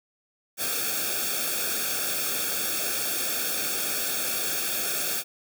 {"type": "noise with comb filter", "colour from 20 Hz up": "white", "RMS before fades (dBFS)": -28, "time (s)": [0.57, 5.24], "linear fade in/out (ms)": 50, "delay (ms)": 1, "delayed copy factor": -0.95, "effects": []}